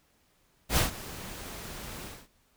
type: noise with ADSR envelope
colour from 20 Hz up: pink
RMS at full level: -23 dBFS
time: 0.69-2.28 s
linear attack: 84 ms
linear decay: 130 ms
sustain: -18 dB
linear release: 240 ms
effects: pink hiss -68 dBFS RMS until 2.56 s